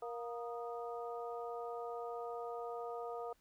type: harmonic tone with a mistuned harmonic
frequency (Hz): 235.4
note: A#3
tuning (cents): +17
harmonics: 2 / 3 / 4 / 5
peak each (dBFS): -43 / -45 / -52 / -49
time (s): 0.02-3.33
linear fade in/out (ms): 5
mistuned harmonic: 5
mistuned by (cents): +85
effects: pink hiss -74 dBFS RMS until 3.4 s